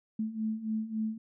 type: beating tone pair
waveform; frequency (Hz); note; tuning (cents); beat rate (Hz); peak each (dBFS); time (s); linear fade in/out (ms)
sine; 216.5 / 220.1; A3 / A3; -28 / +1; 3.6; -36 / -32; 0.19-1.18; 5
effects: none